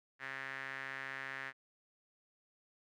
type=tone with band-pass filter; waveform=sawtooth; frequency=135 Hz; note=C#3; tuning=45 cents flat; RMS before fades=-44 dBFS; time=0.19-1.53 s; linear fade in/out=50 ms; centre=1800 Hz; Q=4.5; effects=none